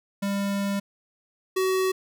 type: tone pair in turn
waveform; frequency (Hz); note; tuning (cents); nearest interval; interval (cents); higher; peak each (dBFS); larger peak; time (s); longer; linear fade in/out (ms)
square; 199.4 / 376.4; G3 / F#4; +30 / +30; major seventh; 1100; second; -25 / -22; second; 0.22-0.8 / 1.56-1.92; first; 10
effects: none

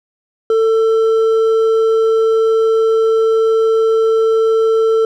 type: tone with hard clipping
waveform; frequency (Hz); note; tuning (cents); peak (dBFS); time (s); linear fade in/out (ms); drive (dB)
triangle; 446.5; A4; +25; -11; 0.5-5.05; 2; 8
effects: none

